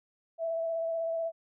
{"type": "tone with vibrato", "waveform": "sine", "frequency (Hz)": 659.3, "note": "E5", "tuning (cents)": 0, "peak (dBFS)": -29, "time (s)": [0.38, 1.32], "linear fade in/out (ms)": 50, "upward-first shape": "square", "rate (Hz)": 16, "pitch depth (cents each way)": 13, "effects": []}